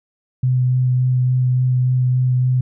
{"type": "tone with vibrato", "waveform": "sine", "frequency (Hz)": 126.9, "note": "B2", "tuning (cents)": 47, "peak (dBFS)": -13, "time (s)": [0.43, 2.61], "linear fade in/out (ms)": 5, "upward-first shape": "sine", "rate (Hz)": 3.5, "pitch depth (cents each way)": 11, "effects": []}